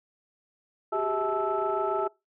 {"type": "tone cluster", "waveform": "sine", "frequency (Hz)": [378.7, 405.7, 648, 866, 1316], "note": ["F#4", "G#4", "E5", "A5", "E6"], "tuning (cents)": [40, -41, -30, -28, -3], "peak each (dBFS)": -31, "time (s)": [0.92, 2.08], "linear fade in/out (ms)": 10, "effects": ["noise-tail reverb RT60 0.2 s tail -22 dB re dry", "tanh soft clip ceiling -16 dBFS"]}